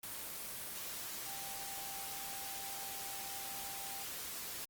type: tone in noise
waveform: sine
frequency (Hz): 787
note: G5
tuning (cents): +7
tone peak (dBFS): -50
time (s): 1.26-4.04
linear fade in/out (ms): 5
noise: white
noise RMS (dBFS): -44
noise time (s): 0.03-4.65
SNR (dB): -9
effects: Opus 24 kbps